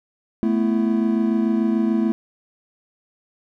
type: chord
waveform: triangle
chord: A suspended second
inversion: none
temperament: equal with one note detuned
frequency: 220 / 246.9 / 333.5 Hz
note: A3 / B3 / E4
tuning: 0 / 0 / +20 cents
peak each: -17 / -22 / -21 dBFS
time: 0.43-2.12 s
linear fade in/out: 0 ms
effects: none